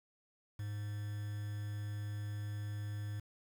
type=tone with quantisation; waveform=triangle; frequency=103.7 Hz; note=G#2; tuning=2 cents flat; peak=-36 dBFS; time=0.59-3.2 s; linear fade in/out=5 ms; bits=9; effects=none